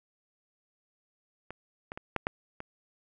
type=clicks; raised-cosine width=0.5 ms; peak=-25 / -23 / -24 / -13 / -13 / -24 dBFS; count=6; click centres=1.506 / 1.919 / 1.975 / 2.163 / 2.269 / 2.604 s; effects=none

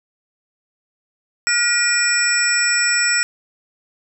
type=tone cluster; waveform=sine; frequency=1427 / 1921 / 2417 / 5390 / 7780 Hz; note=F6 / B6 / D7 / E8 / B8; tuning=+37 / -48 / +49 / +38 / -27 cents; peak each=-21 dBFS; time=1.47-3.23 s; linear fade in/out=0 ms; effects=none

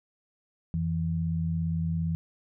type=tone pair together; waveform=sine; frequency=87.31 / 164.82 Hz; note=F2 / E3; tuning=0 / 0 cents; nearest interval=major seventh; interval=1100 cents; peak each=-31 / -27 dBFS; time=0.74-2.15 s; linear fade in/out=0 ms; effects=none

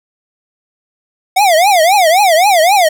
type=tone with vibrato; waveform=square; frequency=723 Hz; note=F#5; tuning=40 cents flat; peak=-7 dBFS; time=1.36-2.89 s; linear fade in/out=10 ms; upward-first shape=triangle; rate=3.8 Hz; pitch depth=290 cents each way; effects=none

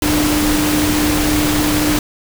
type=tone in noise; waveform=sine; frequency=300 Hz; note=D4; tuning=37 cents sharp; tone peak=-15 dBFS; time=0.02-1.99 s; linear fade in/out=2 ms; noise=pink; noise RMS=-18 dBFS; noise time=0.02-1.99 s; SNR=0 dB; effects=none

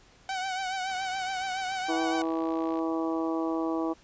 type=tone with vibrato; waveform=sawtooth; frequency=755 Hz; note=F#5; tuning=35 cents sharp; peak=-26 dBFS; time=0.29-2.22 s; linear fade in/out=2 ms; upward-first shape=triangle; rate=7.1 Hz; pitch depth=62 cents each way
type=click train; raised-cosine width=0.3 ms; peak=-33 dBFS; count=114; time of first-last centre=0.9-2.79 s; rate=59.8 Hz
type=harmonic tone; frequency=162.8 Hz; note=E3; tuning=21 cents flat; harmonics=2 / 3 / 4 / 5 / 6 / 7; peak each=-28 / -36 / -36 / -39 / -40 / -39 dBFS; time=1.88-3.94 s; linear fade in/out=20 ms
effects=pink hiss -58 dBFS RMS until 4.03 s + resampled to 16000 Hz

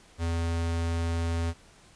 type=tone; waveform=square; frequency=83.7 Hz; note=E2; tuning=27 cents sharp; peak=-27 dBFS; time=0.18-1.54 s; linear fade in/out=50 ms; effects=pink hiss -56 dBFS RMS until 1.95 s + resampled to 22050 Hz

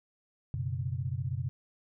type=chord; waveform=sine; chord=F# suspended fourth; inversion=none; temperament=equal; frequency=92.5 / 123.47 / 138.59 Hz; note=F#2 / B2 / C#3; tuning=0 / 0 / 0 cents; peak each=-36 / -34 / -36 dBFS; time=0.54-1.49 s; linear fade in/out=0 ms; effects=none

